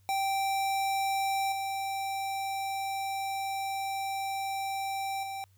square tone with level steps, 781 Hz, G5, 7 cents flat, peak -28 / -32 / -36 dBFS, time 0.09-5.44 s, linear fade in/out 0 ms, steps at 1.52 / 5.23 s, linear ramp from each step 2 ms, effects added 96 Hz sine -60 dBFS peak until 5.57 s + white hiss -71 dBFS RMS until 5.57 s

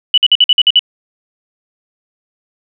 sine tone bursts, 2960 Hz, F#7, in tune, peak -4 dBFS, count 8, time 0.14-0.793 s, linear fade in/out 2 ms, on 37 ms, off 51 ms, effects none

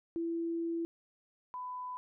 sine tone pair in turn, 334.2 / 999.6 Hz, E4 / B5, +24 / +21 cents, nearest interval octave + perfect fifth, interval 1897 cents, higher second, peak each -32 / -38 dBFS, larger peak first, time 0.16-0.85 / 1.54-1.97 s, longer first, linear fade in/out 0 ms, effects none

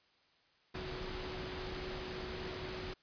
sine tone in noise, 370 Hz, F#4, in tune, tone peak -45 dBFS, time 0.74-2.94 s, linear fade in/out 10 ms, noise pink, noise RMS -43 dBFS, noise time 0.74-2.94 s, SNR -5 dB, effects white hiss -70 dBFS RMS until 3.02 s + resampled to 11025 Hz

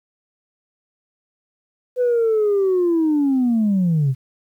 sine linear sweep, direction down, 504 to 125.4 Hz, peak -13 dBFS, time 1.96-4.15 s, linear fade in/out 50 ms, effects tanh soft clip ceiling -12 dBFS + 9-bit

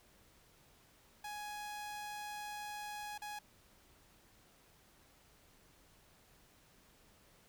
sawtooth tone with dropouts, 834 Hz, G#5, 7 cents sharp, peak -39 dBFS, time 1.24-3.39 s, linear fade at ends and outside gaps 5 ms, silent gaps 3.179-3.218 s, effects pink hiss -66 dBFS RMS until 7.48 s

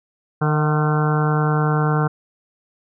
harmonic tone with a mistuned harmonic, 151.7 Hz, D#3, 44 cents flat, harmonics 1 / 2 / 3 / 4 / 5 / 6 / 7 / 8 / 9 / 10, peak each -17 / -28 / -25 / -34 / -27 / -32 / -29 / -32 / -27 / -32 dBFS, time 0.41-2.08 s, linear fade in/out 10 ms, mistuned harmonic 4, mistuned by +74 cents, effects none

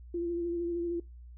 sine tone with vibrato, 343.1 Hz, F4, 31 cents flat, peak -30 dBFS, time 0.14-1 s, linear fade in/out 5 ms, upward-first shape sine, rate 13 Hz, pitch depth 26 cents each way, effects noise-tail reverb RT60 0.2 s tail -22 dB re dry + added 60 Hz sine -46 dBFS peak until 1.37 s

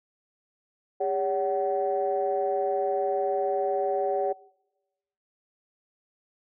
sine tone cluster, 401.7 / 568 / 754 Hz, G4 / C#5 / F#5, +42 / +42 / +32 cents, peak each -28 dBFS, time 1-4.33 s, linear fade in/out 10 ms, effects noise-tail reverb RT60 1.0 s tail -24 dB re dry + tanh soft clip ceiling -15 dBFS

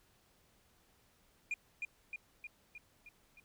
sine tone with echo, 2425 Hz, D#7, 45 cents flat, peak -31 dBFS, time 1.51-1.54 s, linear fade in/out 2 ms, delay 310 ms, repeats 6, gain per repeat -4 dB, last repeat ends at 3.4 s, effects tanh soft clip ceiling -33 dBFS + pink hiss -70 dBFS RMS until 3.44 s

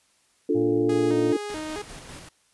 sine chord, D minor, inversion none, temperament equal, 293.7 / 349.2 / 440 Hz, D4 / F4 / A4, 0 / 0 / 0 cents, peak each -24 dBFS, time 0.49-1.37 s, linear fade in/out 5 ms
harmonic tone, 116.54 Hz, A#2, in tune, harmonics 1 / 2 / 4 / 5 / 6 / 7, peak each -31 / -37 / -43 / -49 / -42 / -49 dBFS, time 0.54-1.33 s, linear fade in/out 20 ms
sawtooth tone with vibrato, 358.4 Hz, F4, 45 cents sharp, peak -27 dBFS, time 0.89-1.82 s, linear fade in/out 5 ms, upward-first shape square, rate 2.3 Hz, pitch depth 250 cents each way
pink noise with tremolo, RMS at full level -41 dBFS, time 1.49-2.29 s, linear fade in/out 5 ms, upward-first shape square, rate 5 Hz, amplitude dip 30%
effects white hiss -64 dBFS RMS until 2.53 s + resampled to 24000 Hz

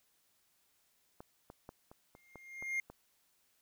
clicks, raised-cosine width 1 ms, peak -34 / -35 / -33 / -39 / -41 / -35 / -36 / -35 dBFS, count 8, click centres 1.205 / 1.501 / 1.691 / 1.915 / 2.151 / 2.357 / 2.625 / 2.9 s
triangle tone with exponential growth, 2122 Hz, C7, 24 cents sharp, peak -29 dBFS, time 2.15-2.8 s, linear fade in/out 2 ms, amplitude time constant 140 ms
effects white hiss -74 dBFS RMS until 3.61 s

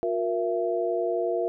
sine tone cluster, 358.6 / 469.9 / 669 Hz, F4 / A#4 / E5, +46 / +14 / +25 cents, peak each -28 dBFS, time 0.03-1.48 s, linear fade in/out 0 ms, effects none

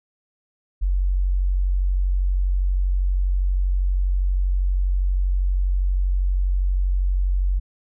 sine tone, 46.25 Hz, F#1, in tune, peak -17 dBFS, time 0.81-7.6 s, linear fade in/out 20 ms, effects none

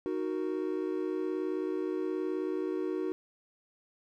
triangle chord, D# minor, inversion none, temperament equal, 311.1 / 370 / 466.2 Hz, D#4 / F#4 / A#4, 0 / 0 / 0 cents, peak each -33 / -31 / -37 dBFS, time 0.06-3.12 s, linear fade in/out 0 ms, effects none

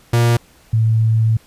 45% pulse / sine tone pair in turn, 118.2 / 111.57 Hz, A#2 / A2, +24 / +25 cents, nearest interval minor second, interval 99 cents, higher first, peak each -11 dBFS, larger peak neither, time 0.13-0.37 / 0.73-1.37 s, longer second, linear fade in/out 5 ms, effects pink hiss -50 dBFS RMS until 1.46 s + resampled to 32000 Hz

